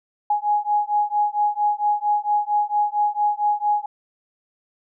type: beating tone pair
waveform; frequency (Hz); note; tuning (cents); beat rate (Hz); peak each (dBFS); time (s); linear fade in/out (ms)
sine; 830.6 / 835; G#5 / G#5; 0 / +9; 4.4; -21 / -21; 0.3-3.86; 5
effects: none